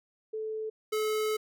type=tone pair in turn; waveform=sine / square; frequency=436.4 / 430.9 Hz; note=A4 / A4; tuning=-14 / -36 cents; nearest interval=unison; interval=22 cents; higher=first; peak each=-32 / -28 dBFS; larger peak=second; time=0.33-0.7 / 0.92-1.37 s; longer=second; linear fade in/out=10 ms; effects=none